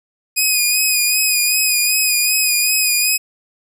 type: tone with vibrato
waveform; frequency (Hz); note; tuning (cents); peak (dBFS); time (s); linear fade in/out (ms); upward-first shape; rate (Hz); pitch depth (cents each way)
10% pulse; 2489; D#7; 0; -5; 0.36-3.18; 20; sine; 2.6; 39
effects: none